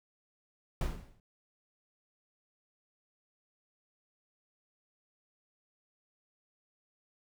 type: noise with exponential decay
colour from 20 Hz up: brown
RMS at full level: -28 dBFS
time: 0.81-1.2 s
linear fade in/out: 2 ms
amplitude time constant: 84 ms
effects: none